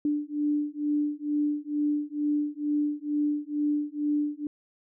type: beating tone pair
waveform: sine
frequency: 294.2 / 296.4 Hz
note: D4 / D4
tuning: +3 / +16 cents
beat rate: 2.2 Hz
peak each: -28 dBFS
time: 0.05-4.47 s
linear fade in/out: 2 ms
effects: none